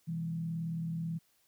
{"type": "tone with frequency modulation", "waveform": "sine", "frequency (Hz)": 164.81, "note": "E3", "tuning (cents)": 0, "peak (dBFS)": -33, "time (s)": [0.07, 1.19], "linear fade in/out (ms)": 20, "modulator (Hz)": 38.4, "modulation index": 0.43, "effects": ["white hiss -71 dBFS RMS until 1.47 s"]}